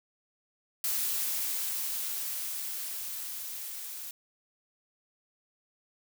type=noise with level ramp; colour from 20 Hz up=blue; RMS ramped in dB=-30 to -41 dBFS; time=0.84-4.11 s; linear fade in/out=2 ms; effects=none